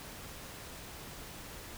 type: silence
effects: pink hiss -47 dBFS RMS until 1.77 s

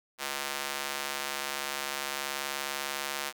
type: tone with high-pass filter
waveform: square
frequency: 70.1 Hz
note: C#2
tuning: 20 cents sharp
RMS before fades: -35 dBFS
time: 0.18-3.33 s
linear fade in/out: 50 ms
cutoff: 1000 Hz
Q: 0.51
effects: none

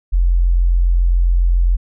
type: tone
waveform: sine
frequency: 43.65 Hz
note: F1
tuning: in tune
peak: -10 dBFS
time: 0.12-1.77 s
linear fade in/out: 20 ms
effects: none

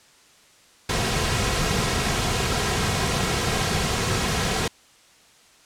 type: noise with comb filter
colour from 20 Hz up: pink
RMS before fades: -23 dBFS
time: 0.89-4.68 s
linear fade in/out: 5 ms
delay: 3.4 ms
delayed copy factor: -0.5
effects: white hiss -54 dBFS RMS until 5.65 s + low-pass 8000 Hz 12 dB/octave

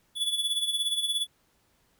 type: tone with tremolo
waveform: square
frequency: 3432 Hz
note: A7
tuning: 44 cents flat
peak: -24 dBFS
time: 0.15-1.27 s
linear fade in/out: 50 ms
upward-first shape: sine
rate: 17 Hz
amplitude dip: 65%
effects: pink hiss -68 dBFS RMS until 1.99 s

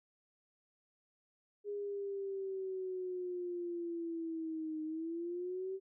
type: linear two-way sweep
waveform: sine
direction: down then up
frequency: 411.9 to 310 to 387.5 Hz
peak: -37 dBFS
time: 1.64-5.8 s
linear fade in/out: 50 ms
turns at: 4.83 s
effects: none

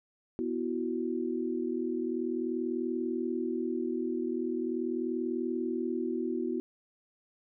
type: chord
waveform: sine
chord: B suspended fourth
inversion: none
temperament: equal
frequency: 246.9 / 329.6 / 370 Hz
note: B3 / E4 / F#4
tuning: 0 / 0 / 0 cents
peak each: -34 dBFS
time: 0.39-6.6 s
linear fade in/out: 0 ms
effects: none

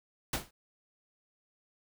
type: noise with exponential decay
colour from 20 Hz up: pink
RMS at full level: -27 dBFS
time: 0.33-0.51 s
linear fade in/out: 5 ms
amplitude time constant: 37 ms
effects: none

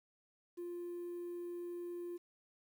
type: tone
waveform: triangle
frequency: 349.2 Hz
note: F4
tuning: in tune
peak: -38 dBFS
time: 0.57-2.18 s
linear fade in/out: 20 ms
effects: tanh soft clip ceiling -37 dBFS + 11-bit

